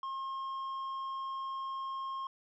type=tone with tanh clipping; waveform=sine; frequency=1072 Hz; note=C6; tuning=42 cents sharp; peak=-37 dBFS; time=0.03-2.27 s; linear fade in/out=2 ms; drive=5 dB; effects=none